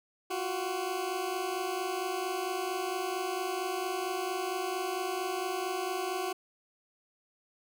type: tone pair together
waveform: 20% pulse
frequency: 349.2 / 373.6 Hz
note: F4 / F#4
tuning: 0 / +17 cents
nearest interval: minor second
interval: 117 cents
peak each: -32 / -28 dBFS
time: 0.3-6.33 s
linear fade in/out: 10 ms
effects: none